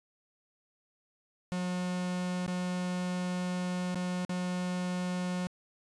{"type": "tone with dropouts", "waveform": "45% pulse", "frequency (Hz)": 180.5, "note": "F#3", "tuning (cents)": -43, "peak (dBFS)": -31, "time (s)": [1.52, 5.47], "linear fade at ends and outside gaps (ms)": 0, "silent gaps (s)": [[2.464, 2.479], [3.946, 3.956], [4.25, 4.294]], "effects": ["resampled to 22050 Hz"]}